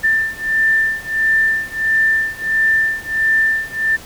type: beating tone pair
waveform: sine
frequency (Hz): 1780 / 1781.5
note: A6 / A6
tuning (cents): +20 / +21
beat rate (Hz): 1.5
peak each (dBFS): -17 / -16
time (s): 0.03-3.97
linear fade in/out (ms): 20
effects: pink hiss -37 dBFS RMS until 4.05 s